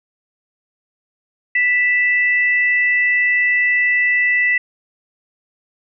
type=tone pair together; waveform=sine; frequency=1975.2 / 2637 Hz; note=B6 / E7; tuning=0 / 0 cents; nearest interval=perfect fourth; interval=500 cents; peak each=-13 / -23 dBFS; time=1.55-4.58 s; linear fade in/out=5 ms; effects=none